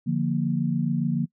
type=chord; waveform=sine; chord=Bb major; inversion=first; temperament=equal with one note detuned; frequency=147.6 / 174.61 / 233.1 Hz; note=D3 / F3 / Bb3; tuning=+9 / 0 / 0 cents; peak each=-26 dBFS; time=0.06-1.26 s; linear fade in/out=20 ms; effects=noise-tail reverb RT60 0.1 s tail -24 dB re dry